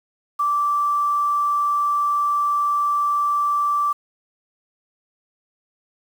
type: tone with quantisation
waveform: sine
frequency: 1167 Hz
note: D6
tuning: 11 cents flat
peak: -17 dBFS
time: 0.39-3.93 s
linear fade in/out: 10 ms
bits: 7
effects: none